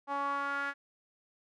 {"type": "tone with band-pass filter sweep", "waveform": "sawtooth", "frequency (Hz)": 280.7, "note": "C#4", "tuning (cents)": 22, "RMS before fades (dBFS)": -34, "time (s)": [0.07, 0.74], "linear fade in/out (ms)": 50, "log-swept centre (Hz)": [950, 1600], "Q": 5, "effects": []}